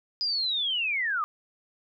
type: linear sweep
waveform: sine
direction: down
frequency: 4978 to 1171 Hz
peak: -25 dBFS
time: 0.21-1.24 s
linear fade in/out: 0 ms
effects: none